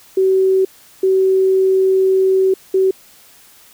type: tone bursts at uneven times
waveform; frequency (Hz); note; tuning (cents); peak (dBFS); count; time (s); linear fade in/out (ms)
sine; 380.2; F#4; +47; -10; 3; 0.17-0.65 / 1.03-2.54 / 2.74-2.91; 5
effects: white hiss -46 dBFS RMS until 3.73 s